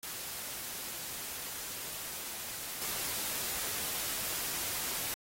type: noise with level steps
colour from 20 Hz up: white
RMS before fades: -41 / -36 dBFS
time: 0.03-5.14 s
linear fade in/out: 0 ms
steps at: 2.81 s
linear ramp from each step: 10 ms
effects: AAC 48 kbps